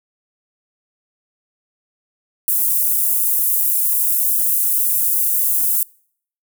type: high-pass noise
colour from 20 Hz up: pink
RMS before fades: -17 dBFS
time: 2.48-5.83 s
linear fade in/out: 0 ms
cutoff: 11000 Hz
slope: 24 dB/octave
effects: noise-tail reverb RT60 0.6 s tail -26 dB re dry